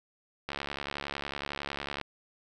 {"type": "click train", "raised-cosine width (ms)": 0.3, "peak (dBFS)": -18, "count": 109, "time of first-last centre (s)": [0.49, 2.013], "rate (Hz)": 70.9, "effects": []}